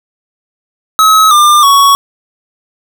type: tone with pitch steps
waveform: square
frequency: 1283 / 1197.1 / 1116.9 Hz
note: E6 / D6 / C#6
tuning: -47 / +33 / +13 cents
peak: -4 dBFS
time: 0.99-1.95 s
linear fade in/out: 0 ms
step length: 320 ms
effects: none